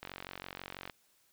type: click train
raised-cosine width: 0.3 ms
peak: -25 dBFS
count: 41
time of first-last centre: 0.03-0.898 s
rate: 46.1 Hz
effects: white hiss -70 dBFS RMS until 1.32 s